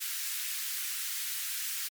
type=high-pass noise; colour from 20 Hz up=white; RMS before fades=-35 dBFS; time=0-1.89 s; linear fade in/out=20 ms; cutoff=1500 Hz; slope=24 dB/octave; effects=MP3 96 kbps